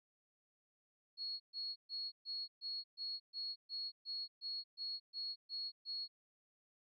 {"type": "tone bursts", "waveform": "sine", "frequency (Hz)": 4330, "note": "C#8", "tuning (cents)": -41, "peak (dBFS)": -40, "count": 14, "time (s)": [1.17, 6.08], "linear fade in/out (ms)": 50, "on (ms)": 230, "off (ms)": 130, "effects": ["Opus 48 kbps"]}